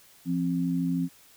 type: tone pair together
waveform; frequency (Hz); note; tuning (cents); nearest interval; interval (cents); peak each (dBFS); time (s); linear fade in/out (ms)
sine; 171.62 / 264.8; F3 / C4; -30 / +21; minor sixth; 751; -27; 0.25-1.09; 50
effects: white hiss -56 dBFS RMS until 1.36 s